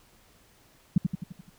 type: tone with echo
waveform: sine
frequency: 176.2 Hz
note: F3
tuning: 16 cents sharp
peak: -15 dBFS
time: 0.96-0.98 s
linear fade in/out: 5 ms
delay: 86 ms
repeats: 6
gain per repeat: -5 dB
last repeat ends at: 1.496 s
effects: pink hiss -60 dBFS RMS until 1.58 s